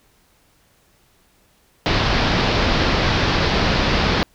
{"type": "low-pass noise", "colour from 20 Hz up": "pink", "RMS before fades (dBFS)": -18, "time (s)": [1.86, 4.23], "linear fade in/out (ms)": 0, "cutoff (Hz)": 5100, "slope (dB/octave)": 48, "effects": ["pink hiss -58 dBFS RMS until 4.34 s"]}